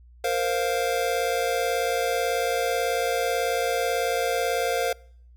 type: chord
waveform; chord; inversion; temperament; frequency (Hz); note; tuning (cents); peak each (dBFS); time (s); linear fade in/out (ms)
square; Bb suspended second; none; just; 466.2 / 524.4 / 699.2; Bb4 / C5 / F5; 0 / +4 / +2; -28; 0.24-4.93; 5
effects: noise-tail reverb RT60 0.6 s tail -25 dB re dry + added 60 Hz sine -48 dBFS peak until 5.36 s